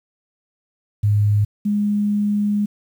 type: tone pair in turn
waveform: sine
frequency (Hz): 103.83 / 206.5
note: G#2 / G#3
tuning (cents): 0 / -10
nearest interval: octave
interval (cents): 1190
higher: second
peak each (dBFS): -13 / -16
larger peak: first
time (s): 1.03-1.45 / 1.65-2.66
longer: second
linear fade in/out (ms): 10
effects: 8-bit